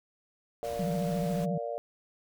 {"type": "chord", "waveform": "sine", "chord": "Bb major", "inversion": "none", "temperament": "just", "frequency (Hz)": [466.2, 582.7, 699.2], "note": ["Bb4", "D5", "F5"], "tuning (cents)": [0, -14, 2], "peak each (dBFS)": [-37, -35, -38], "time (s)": [0.63, 1.78], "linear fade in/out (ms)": 0}
{"type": "noise", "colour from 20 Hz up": "pink", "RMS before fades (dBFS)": -45, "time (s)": [0.63, 1.46], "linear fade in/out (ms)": 20}
{"type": "tone with vibrato", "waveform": "sine", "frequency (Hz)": 174.61, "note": "F3", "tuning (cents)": 0, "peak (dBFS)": -29, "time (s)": [0.79, 1.58], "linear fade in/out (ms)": 5, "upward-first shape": "sine", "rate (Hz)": 14, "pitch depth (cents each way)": 160}
{"effects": []}